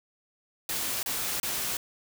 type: noise bursts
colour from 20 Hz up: white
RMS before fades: -31 dBFS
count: 3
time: 0.69-1.77 s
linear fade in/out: 2 ms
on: 340 ms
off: 30 ms
effects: none